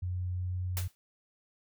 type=tone with pitch glide; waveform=sine; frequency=90.4 to 91.03 Hz; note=F#2 to F#2; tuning=-40 to -28 cents; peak=-31 dBFS; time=0.02-0.88 s; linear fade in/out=10 ms; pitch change=+12 cents; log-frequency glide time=0.33-0.6 s
type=noise with exponential decay; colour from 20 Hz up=white; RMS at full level=-34 dBFS; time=0.77-0.95 s; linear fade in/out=0 ms; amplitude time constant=37 ms
effects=none